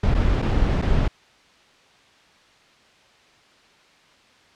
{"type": "noise with dropouts", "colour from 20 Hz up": "brown", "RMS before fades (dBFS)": -19, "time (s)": [0.03, 1.08], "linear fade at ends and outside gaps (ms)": 5, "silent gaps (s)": [[0.143, 0.147], [0.419, 0.423], [0.817, 0.822]], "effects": ["white hiss -54 dBFS RMS until 4.55 s", "low-pass 4000 Hz 12 dB/octave"]}